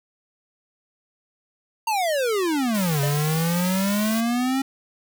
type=exponential two-way sweep; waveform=square; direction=down then up; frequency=932.3 to 138.1 to 272 Hz; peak=-21 dBFS; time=1.87-4.62 s; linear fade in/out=5 ms; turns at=3.01 s
type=noise; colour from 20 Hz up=white; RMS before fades=-32 dBFS; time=2.74-4.21 s; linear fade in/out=10 ms
type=tone with exponential decay; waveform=square; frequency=598 Hz; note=D5; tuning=31 cents sharp; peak=-25 dBFS; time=3.03-3.28 s; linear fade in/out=1 ms; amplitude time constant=54 ms
effects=none